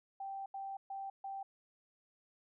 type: tone bursts at uneven times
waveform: sine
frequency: 782 Hz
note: G5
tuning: 4 cents flat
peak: -40 dBFS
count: 4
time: 0.2-0.46 / 0.54-0.77 / 0.9-1.1 / 1.24-1.43 s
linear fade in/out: 5 ms
effects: none